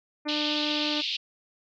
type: harmonic tone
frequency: 299 Hz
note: D4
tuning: 31 cents sharp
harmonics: 1 / 2 / 3 / 4 / 5 / 6 / 7 / 8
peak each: -30 / -36 / -40 / -42 / -44 / -46 / -47 / -48 dBFS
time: 0.25-1.02 s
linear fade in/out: 20 ms
type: band-pass noise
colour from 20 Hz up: pink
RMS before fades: -30 dBFS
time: 0.28-1.17 s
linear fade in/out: 10 ms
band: 2700 to 4600 Hz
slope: 48 dB/octave
effects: none